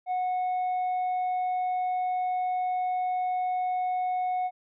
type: tone with tanh clipping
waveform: triangle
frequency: 733 Hz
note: F#5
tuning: 16 cents flat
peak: -26 dBFS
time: 0.06-4.51 s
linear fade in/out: 50 ms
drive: 7 dB
effects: none